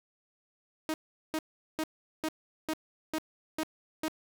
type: tone bursts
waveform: sawtooth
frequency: 314.2 Hz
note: D#4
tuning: 17 cents sharp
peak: -26 dBFS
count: 8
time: 0.89-4.082 s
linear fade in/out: 0 ms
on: 49 ms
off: 400 ms
effects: none